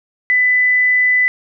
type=tone; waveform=sine; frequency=1998 Hz; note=B6; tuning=20 cents sharp; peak=-10 dBFS; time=0.3-1.28 s; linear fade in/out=0 ms; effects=none